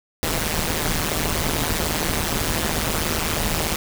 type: noise with amplitude modulation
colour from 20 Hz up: pink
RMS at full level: -19 dBFS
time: 0.23-3.76 s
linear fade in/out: 0 ms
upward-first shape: sine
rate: 158 Hz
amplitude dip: 95%
effects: none